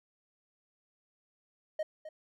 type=tone with echo; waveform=triangle; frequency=622.3 Hz; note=D#5; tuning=in tune; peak=-28 dBFS; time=1.79-1.83 s; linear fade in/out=5 ms; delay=260 ms; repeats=1; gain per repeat=-12 dB; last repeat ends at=2.09 s; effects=none